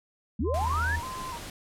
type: linear sweep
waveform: sine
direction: up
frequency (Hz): 178.7 to 1794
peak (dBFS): -27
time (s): 0.39-0.96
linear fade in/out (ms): 5
type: tone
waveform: sine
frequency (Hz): 79.8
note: D#2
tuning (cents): +44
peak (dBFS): -28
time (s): 0.4-1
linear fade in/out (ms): 5
type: tone with vibrato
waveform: sine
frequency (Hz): 987.8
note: B5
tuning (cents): 0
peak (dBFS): -35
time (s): 0.44-1.4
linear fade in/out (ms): 50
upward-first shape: square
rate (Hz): 1.7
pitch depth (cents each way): 80
type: noise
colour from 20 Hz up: pink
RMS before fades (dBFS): -40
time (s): 0.54-1.5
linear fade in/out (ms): 2
effects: low-pass 12000 Hz 12 dB/octave